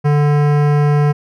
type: tone with hard clipping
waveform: sine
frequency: 146.83 Hz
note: D3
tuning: in tune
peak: -12 dBFS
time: 0.04-1.13 s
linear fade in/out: 20 ms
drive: 18 dB
effects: none